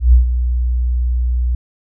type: tone with ADSR envelope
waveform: sine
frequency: 61 Hz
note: B1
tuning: 21 cents flat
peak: -3 dBFS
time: 0-1.55 s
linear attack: 130 ms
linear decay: 120 ms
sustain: -10 dB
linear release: 3 ms
effects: none